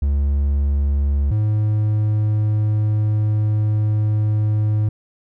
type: tone pair in turn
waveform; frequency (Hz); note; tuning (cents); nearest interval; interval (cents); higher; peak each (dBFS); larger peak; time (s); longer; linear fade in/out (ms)
triangle; 70.7 / 106.62; C#2 / G#2; +35 / +46; perfect fifth; 711; second; -13 / -13; neither; 0.02-1.31 / 1.31-4.89; second; 5
effects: none